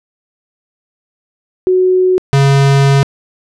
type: tone pair in turn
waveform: sine / square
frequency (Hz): 369.4 / 138.37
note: F#4 / C#3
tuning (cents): -3 / -3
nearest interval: octave + perfect fourth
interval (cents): 1700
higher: first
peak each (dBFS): -7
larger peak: neither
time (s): 1.67-2.18 / 2.33-3.03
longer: second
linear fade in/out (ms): 0
effects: low-pass 7000 Hz 12 dB/octave